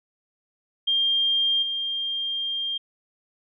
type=tone with level steps; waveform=sine; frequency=3200 Hz; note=G7; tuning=35 cents sharp; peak=-19 / -25 dBFS; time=0.87-2.78 s; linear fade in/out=10 ms; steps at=1.62 s; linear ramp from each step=10 ms; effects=none